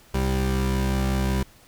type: tone pair together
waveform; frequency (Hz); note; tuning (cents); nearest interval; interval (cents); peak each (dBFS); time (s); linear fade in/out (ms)
30% pulse; 65.44 / 196; C2 / G3; +1 / 0; octave + perfect fifth; 1899; -20 / -24; 0.14-1.43; 5
effects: pink hiss -53 dBFS RMS until 1.67 s